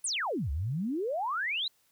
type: exponential two-way sweep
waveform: sine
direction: down then up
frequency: 10420 to 65 to 4126 Hz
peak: -29 dBFS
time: 0.04-1.68 s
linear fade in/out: 5 ms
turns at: 0.51 s
effects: white hiss -69 dBFS RMS until 1.91 s